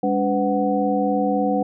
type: tone cluster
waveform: sine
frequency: 203.2 / 286.9 / 502 / 743 Hz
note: G#3 / D4 / B4 / F#5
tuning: -38 / -40 / +28 / +7 cents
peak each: -23 dBFS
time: 0.03-1.63 s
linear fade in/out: 5 ms
effects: none